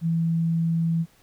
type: tone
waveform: sine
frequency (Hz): 165.4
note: E3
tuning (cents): +6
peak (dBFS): -20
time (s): 0.01-1.06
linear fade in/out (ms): 50
effects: pink hiss -59 dBFS RMS until 1.22 s